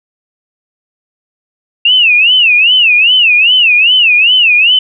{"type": "tone with vibrato", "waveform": "sine", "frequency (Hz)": 2718, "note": "F7", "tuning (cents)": -48, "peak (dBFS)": -4, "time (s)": [1.85, 4.79], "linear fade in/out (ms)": 5, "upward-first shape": "sine", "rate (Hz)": 2.5, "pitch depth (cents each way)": 200, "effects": []}